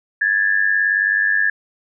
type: tone pair together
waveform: sine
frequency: 1661.2 / 1760 Hz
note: G#6 / A6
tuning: 0 / 0 cents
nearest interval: minor second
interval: 100 cents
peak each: -17 dBFS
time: 0.21-1.5 s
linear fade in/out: 5 ms
effects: none